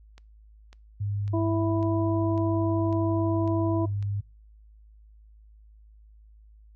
click train, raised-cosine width 0.2 ms, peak -32 dBFS, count 8, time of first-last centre 0.18-4.026 s, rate 1.82 Hz
sine tone with pitch glide, 101.9 to 101.25 Hz, G#2 to G#2, -32 to -43 cents, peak -26 dBFS, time 1-4.21 s, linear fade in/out 10 ms, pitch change -11 cents, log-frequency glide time 2.03-2.74 s
harmonic tone, 329.6 Hz, E4, in tune, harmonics 1 / 2 / 3, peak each -25 / -31 / -35 dBFS, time 1.33-3.86 s, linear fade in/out 10 ms
effects noise-tail reverb RT60 0.3 s tail -25 dB re dry + added 53 Hz sine -50 dBFS peak until 6.75 s

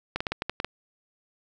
clicks, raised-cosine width 0.3 ms, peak -12 dBFS, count 8, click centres 0.16 / 0.205 / 0.268 / 0.32 / 0.421 / 0.496 / 0.601 / 0.646 s, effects none

